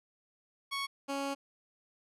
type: tone pair in turn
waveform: 15% pulse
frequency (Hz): 1108.7 / 277.2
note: C#6 / C#4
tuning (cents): 0 / 0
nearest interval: 2 octaves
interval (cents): 2400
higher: first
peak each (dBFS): -27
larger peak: neither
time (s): 0.71-0.87 / 1.08-1.35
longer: second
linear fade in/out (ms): 20
effects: low-pass 10000 Hz 12 dB/octave